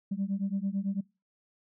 sine beating tone pair, 192.1 / 201.1 Hz, G3 / G3, -35 / +44 cents, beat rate 9 Hz, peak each -31 dBFS, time 0.11-1.01 s, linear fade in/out 10 ms, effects noise-tail reverb RT60 0.3 s tail -25 dB re dry + tanh soft clip ceiling -23 dBFS

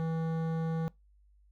triangle tone with hard clipping, 162.6 Hz, E3, 23 cents flat, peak -32 dBFS, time 0-0.88 s, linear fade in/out 0 ms, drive 18 dB, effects noise-tail reverb RT60 0.2 s tail -23 dB re dry + added 50 Hz sine -60 dBFS peak until 1.51 s

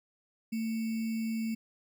sine tone with sample-and-hold, 224.1 Hz, A3, 32 cents sharp, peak -30 dBFS, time 0.52-1.55 s, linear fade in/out 10 ms, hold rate 2450 Hz, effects none

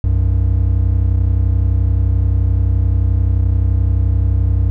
triangle tone pair together, 63.3 / 94.84 Hz, B1 / F#2, +43 / +43 cents, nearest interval perfect fifth, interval 700 cents, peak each -12 dBFS, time 0.04-4.7 s, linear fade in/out 0 ms, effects none

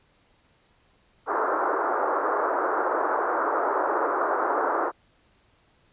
white band-pass noise, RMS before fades -25 dBFS, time 1.26-4.92 s, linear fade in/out 50 ms, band 320 to 1400 Hz, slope 48 dB/octave, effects pink hiss -63 dBFS RMS until 5.92 s + resampled to 8000 Hz

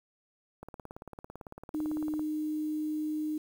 click train, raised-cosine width 1 ms, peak -29 dBFS, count 29, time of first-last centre 0.63-2.194 s, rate 17.9 Hz
sine tone, 306.6 Hz, D#4, 25 cents flat, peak -30 dBFS, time 1.74-3.38 s, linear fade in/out 5 ms
effects 9-bit

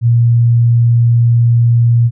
sine tone, 118 Hz, A#2, 22 cents sharp, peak -6 dBFS, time 0.01-2.11 s, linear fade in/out 50 ms, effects none

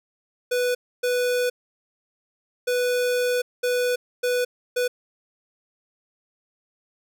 square tone bursts at uneven times, 493.9 Hz, B4, in tune, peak -21 dBFS, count 6, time 0.51-0.75 / 1.03-1.5 / 2.67-3.42 / 3.63-3.96 / 4.23-4.45 / 4.76-4.88 s, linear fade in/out 10 ms, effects none

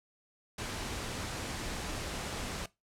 pink noise, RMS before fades -38 dBFS, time 0.58-2.66 s, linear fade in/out 5 ms, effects noise-tail reverb RT60 0.2 s tail -19 dB re dry + low-pass 9000 Hz 12 dB/octave

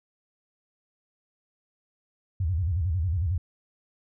sine tone with vibrato, 85.7 Hz, F2, 32 cents flat, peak -23 dBFS, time 2.4-3.38 s, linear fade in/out 5 ms, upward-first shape square, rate 11 Hz, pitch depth 180 cents each way, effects none

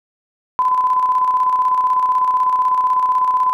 sine tone with tremolo, 1012 Hz, B5, 42 cents sharp, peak -11 dBFS, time 0.59-3.53 s, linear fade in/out 0 ms, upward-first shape square, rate 16 Hz, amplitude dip 40%, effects none

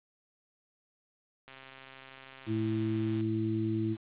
click train, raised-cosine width 0.2 ms, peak -31 dBFS, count 231, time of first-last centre 1.48-3.209 s, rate 133 Hz
harmonic tone, 110 Hz, A2, in tune, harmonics 1 / 2 / 3, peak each -33 / -35 / -31 dBFS, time 2.46-3.97 s, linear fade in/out 50 ms
effects resampled to 8000 Hz + 9-bit

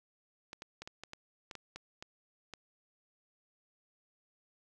clicks, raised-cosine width 0.2 ms, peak -27 dBFS, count 11, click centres 0.531 / 0.621 / 0.82 / 0.875 / 1.036 / 1.134 / 1.512 / 1.553 / 1.76 / 2.025 / 2.537 s, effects none

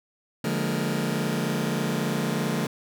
sawtooth chord, Bb dominant seventh, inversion first, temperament just, 145.68 / 174.81 / 209.8 / 233.1 Hz, D3 / F3 / Ab3 / Bb3, -14 / +2 / +18 / 0 cents, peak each -26 dBFS, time 0.44-2.67 s, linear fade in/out 5 ms, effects none

